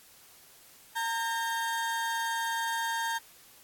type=tone pair together; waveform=35% pulse; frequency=917 / 1600 Hz; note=A#5 / G6; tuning=-29 / +35 cents; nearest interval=minor seventh; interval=964 cents; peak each=-29 / -33 dBFS; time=0.95-3.19 s; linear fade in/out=20 ms; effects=white hiss -56 dBFS RMS until 3.63 s + AAC 64 kbps

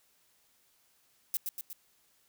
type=noise with echo; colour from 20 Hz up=violet; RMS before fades=-31 dBFS; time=1.34-1.37 s; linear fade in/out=0 ms; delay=120 ms; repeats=3; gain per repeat=-4 dB; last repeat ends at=1.73 s; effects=white hiss -69 dBFS RMS until 2.28 s

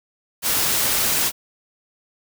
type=noise; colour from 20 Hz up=white; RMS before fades=-20 dBFS; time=0.42-1.32 s; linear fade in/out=50 ms; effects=none

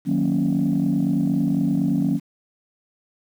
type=chord; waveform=sine; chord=D# minor seventh; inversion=none; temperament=equal; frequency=155.56 / 185 / 233.1 / 277.2 Hz; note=D#3 / F#3 / A#3 / C#4; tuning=0 / 0 / 0 / 0 cents; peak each=-24 / -22 / -23 / -21 dBFS; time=0.05-2.2 s; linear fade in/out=50 ms; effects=tanh soft clip ceiling -12 dBFS + 8-bit

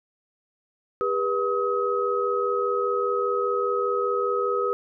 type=tone cluster; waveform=sine; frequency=401.6 / 486.6 / 1270 Hz; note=G4 / B4 / D#6; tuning=+42 / -26 / +35 cents; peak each=-26 dBFS; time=1.01-4.73 s; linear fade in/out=0 ms; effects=none

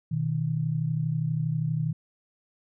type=tone pair together; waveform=sine; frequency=124.77 / 157.2 Hz; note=B2 / D#3; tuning=+18 / +18 cents; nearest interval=major third; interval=400 cents; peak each=-29 / -26 dBFS; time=0.11-1.93 s; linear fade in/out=10 ms; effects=none

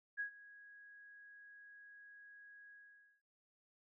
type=tone with ADSR envelope; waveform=sine; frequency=1656 Hz; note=G#6; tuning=5 cents flat; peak=-36 dBFS; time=0.17-3.22 s; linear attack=31 ms; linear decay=100 ms; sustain=-20 dB; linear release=510 ms; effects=none

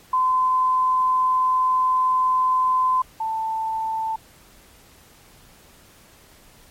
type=tone pair in turn; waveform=sine; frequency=1025 / 886.7 Hz; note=C6 / A5; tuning=-36 / +13 cents; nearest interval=minor third; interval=251 cents; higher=first; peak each=-16 / -22 dBFS; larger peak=first; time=0.13-3.02 / 3.2-4.16 s; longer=first; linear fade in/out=5 ms; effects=pink hiss -51 dBFS RMS until 6.7 s + MP3 64 kbps

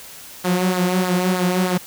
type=tone with flanger; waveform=sawtooth; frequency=182 Hz; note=F#3; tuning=28 cents flat; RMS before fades=-19 dBFS; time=0.44-1.78 s; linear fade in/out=10 ms; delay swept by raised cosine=0.32 to 4.92 ms; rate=3.2 Hz; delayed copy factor=-0.6; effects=white hiss -39 dBFS RMS until 1.86 s

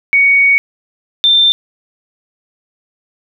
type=tone pair in turn; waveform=sine; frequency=2236 / 3576 Hz; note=C#7 / A7; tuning=+14 / +27 cents; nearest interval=minor sixth; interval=813 cents; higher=second; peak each=-6 dBFS; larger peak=neither; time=0.13-0.58 / 1.24-1.52 s; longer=first; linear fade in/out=0 ms; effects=none

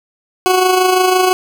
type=tone with amplitude modulation; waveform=20% pulse; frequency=369.3 Hz; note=F#4; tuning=3 cents flat; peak=-3 dBFS; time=0.46-1.33 s; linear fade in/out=0 ms; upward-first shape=sine; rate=25.9 Hz; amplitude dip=45%; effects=none

